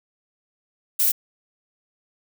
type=noise; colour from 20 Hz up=violet; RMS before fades=-19 dBFS; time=0.99-1.12 s; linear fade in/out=10 ms; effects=none